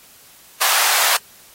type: high-pass noise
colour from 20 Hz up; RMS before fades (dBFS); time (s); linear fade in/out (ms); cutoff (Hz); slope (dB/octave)
pink; -17; 0.61-1.17; 5; 740; 24
effects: white hiss -47 dBFS RMS until 1.54 s + AAC 48 kbps